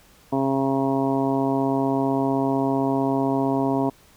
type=harmonic tone; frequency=135.6 Hz; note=C#3; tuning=38 cents flat; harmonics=1 / 2 / 3 / 4 / 5 / 6 / 7 / 8; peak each=-30 / -22 / -27 / -34 / -27 / -35 / -29 / -39 dBFS; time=0.32-3.9 s; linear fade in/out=10 ms; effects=pink hiss -54 dBFS RMS until 4.16 s